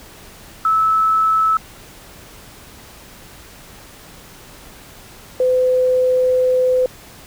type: tone pair in turn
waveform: sine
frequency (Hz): 1305 / 508.1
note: E6 / B4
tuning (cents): -18 / +49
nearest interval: octave + major third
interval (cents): 1633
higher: first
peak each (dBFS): -12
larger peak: neither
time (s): 0.65-1.57 / 5.4-6.86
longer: second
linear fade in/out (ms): 2
effects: pink hiss -41 dBFS RMS until 7.26 s